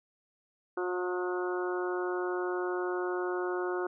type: harmonic tone with a mistuned harmonic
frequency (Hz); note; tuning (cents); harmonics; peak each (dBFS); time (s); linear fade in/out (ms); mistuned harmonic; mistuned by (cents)
180; F#3; -47; 2 / 3 / 4 / 5 / 6 / 7 / 8; -31 / -42 / -41 / -43 / -43 / -42 / -41; 0.77-3.87; 5; 8; +15
effects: none